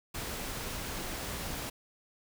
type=noise; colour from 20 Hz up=pink; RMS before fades=-38 dBFS; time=0.14-1.7 s; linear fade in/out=10 ms; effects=none